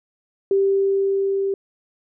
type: tone with level ramp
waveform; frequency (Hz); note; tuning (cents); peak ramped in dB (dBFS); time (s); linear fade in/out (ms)
sine; 392; G4; 0; -14 to -19; 0.51-1.54; 2
effects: none